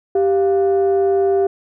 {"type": "tone pair together", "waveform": "sine", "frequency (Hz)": [392, 698.5], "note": ["G4", "F5"], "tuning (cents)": [0, 0], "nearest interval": "minor seventh", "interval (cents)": 1000, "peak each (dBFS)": [-12, -20], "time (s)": [0.15, 1.47], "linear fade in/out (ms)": 5, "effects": ["tanh soft clip ceiling -8 dBFS"]}